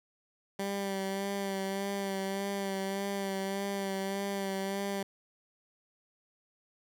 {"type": "tone with vibrato", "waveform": "15% pulse", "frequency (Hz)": 196, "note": "G3", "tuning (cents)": 0, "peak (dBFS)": -26, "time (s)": [0.59, 5.03], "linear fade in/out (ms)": 5, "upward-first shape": "sine", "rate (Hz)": 1.7, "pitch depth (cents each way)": 28, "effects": []}